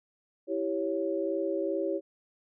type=chord; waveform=sine; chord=C# diminished; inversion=first; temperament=equal; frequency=329.6 / 392 / 554.4 Hz; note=E4 / G4 / C#5; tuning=0 / 0 / 0 cents; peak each=-32 dBFS; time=0.47-2.01 s; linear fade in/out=50 ms; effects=none